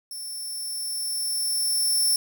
10% pulse tone with level ramp, 5380 Hz, E8, 34 cents sharp, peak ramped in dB -28 to -13 dBFS, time 0.11-2.16 s, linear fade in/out 2 ms, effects none

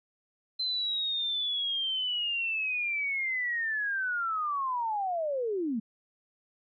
sine linear sweep, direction down, 4092 to 207.7 Hz, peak -28 dBFS, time 0.59-5.8 s, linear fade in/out 10 ms, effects none

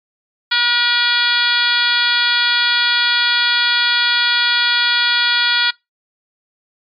harmonic tone, 480 Hz, B4, 49 cents flat, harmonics 2 / 3 / 4 / 5 / 6 / 7 / 8 / 9 / 10, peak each -26 / -17 / -22 / -23 / -27 / -17 / -24 / -21 / -26 dBFS, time 0.51-5.71 s, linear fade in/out 10 ms, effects noise-tail reverb RT60 0.2 s tail -24 dB re dry + MP3 64 kbps

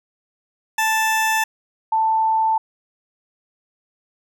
20% pulse / sine tone pair in turn, 880 / 885.1 Hz, A5 / A5, 0 / +10 cents, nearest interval unison, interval 10 cents, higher second, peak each -12 / -15 dBFS, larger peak first, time 0.78-1.44 / 1.92-2.58 s, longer neither, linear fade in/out 5 ms, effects none

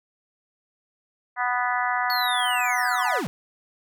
harmonic tone, 246.9 Hz, B3, in tune, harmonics 3 / 4 / 5 / 6 / 7 / 8, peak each -27 / -28 / -29 / -30 / -30 / -31 dBFS, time 1.36-3.22 s, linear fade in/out 50 ms
square linear sweep, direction down, 4435 to 130.81 Hz, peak -27 dBFS, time 2.1-3.27 s, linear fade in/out 0 ms
effects none

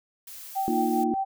blue noise, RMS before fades -42 dBFS, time 0.27-1.04 s, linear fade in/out 5 ms
sine tone with tremolo, 776 Hz, G5, 18 cents flat, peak -23 dBFS, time 0.55-1.25 s, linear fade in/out 20 ms, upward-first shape triangle, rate 5 Hz, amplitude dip 60%
sine chord, Bb suspended fourth, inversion none, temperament just, 233.1 / 310.8 / 349.6 Hz, Bb3 / Eb4 / F4, 0 / -2 / +2 cents, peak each -27 / -28 / -28 dBFS, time 0.68-1.14 s, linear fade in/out 0 ms
effects none

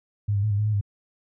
sine tone with pitch steps, 103.1 / 100.2 / 107.4 / 101.1 / 105.8 / 107.1 / 101.2 Hz, G#2 / G2 / A2 / G#2 / G#2 / A2 / G#2, -12 / +38 / -41 / -46 / +33 / -46 / -44 cents, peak -20 dBFS, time 0.28-0.812 s, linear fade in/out 10 ms, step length 76 ms, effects none

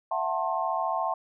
sine chord, F# half-diminished seventh, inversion third, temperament just, 666 / 740 / 888 / 1065.6 Hz, E5 / F#5 / A5 / C6, +18 / 0 / +16 / +31 cents, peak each -31 dBFS, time 0.11-1.14 s, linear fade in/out 5 ms, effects none

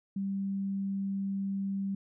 sine tone, 196 Hz, G3, in tune, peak -30 dBFS, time 0.16-1.95 s, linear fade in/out 5 ms, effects none

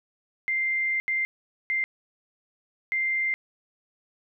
sine tone bursts at uneven times, 2093 Hz, C7, in tune, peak -23 dBFS, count 4, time 0.48-1 / 1.08-1.25 / 1.7-1.84 / 2.92-3.34 s, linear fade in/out 0 ms, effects none

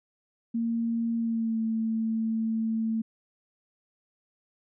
sine tone with pitch glide, 230.6 to 223.4 Hz, A#3 to A3, -19 to +27 cents, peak -25 dBFS, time 0.54-3.02 s, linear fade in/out 10 ms, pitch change -54 cents, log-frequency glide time 1.17-1.59 s, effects none

